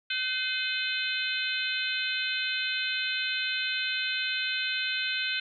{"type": "harmonic tone with a mistuned harmonic", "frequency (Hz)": 509, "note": "C5", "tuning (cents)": -48, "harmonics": [3, 4, 5, 6, 7, 8], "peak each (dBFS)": [-33, -39, -33, -35, -35, -36], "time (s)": [0.1, 5.4], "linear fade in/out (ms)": 5, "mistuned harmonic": 4, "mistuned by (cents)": 46, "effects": []}